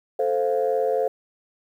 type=chord; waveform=sine; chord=F major; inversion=first; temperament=equal; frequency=440 / 523.3 / 698.5 Hz; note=A4 / C5 / F5; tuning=0 / 0 / 0 cents; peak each=-23 / -22 / -26 dBFS; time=0.19-1.08 s; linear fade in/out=5 ms; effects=tanh soft clip ceiling -12 dBFS + 9-bit